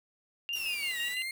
sine tone with tremolo, 2794 Hz, F7, in tune, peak -32 dBFS, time 0.49-1.22 s, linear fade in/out 0 ms, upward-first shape square, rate 5.9 Hz, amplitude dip 65%
35% pulse linear two-way sweep, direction down then up, 2899 to 1867 to 2142 Hz, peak -32 dBFS, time 0.53-1.31 s, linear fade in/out 2 ms, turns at 0.99 s
white noise, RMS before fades -47 dBFS, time 0.55-1.15 s, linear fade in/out 10 ms
effects none

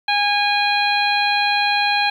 harmonic tone, 820 Hz, G#5, 22 cents flat, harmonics 1 / 2 / 3 / 4 / 5, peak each -19 / -23 / -21 / -27 / -23 dBFS, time 0.08-2.1 s, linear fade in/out 5 ms, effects 8-bit

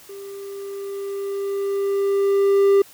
triangle tone with level ramp, 396.6 Hz, G4, 20 cents sharp, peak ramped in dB -32 to -9 dBFS, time 0.09-2.82 s, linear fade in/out 5 ms, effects white hiss -47 dBFS RMS until 2.93 s

